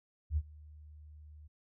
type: tone with ADSR envelope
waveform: sine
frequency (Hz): 75.6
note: D#2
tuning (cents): -49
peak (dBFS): -26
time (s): 0.3-1.48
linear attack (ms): 69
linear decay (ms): 49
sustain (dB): -24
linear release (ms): 15
effects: none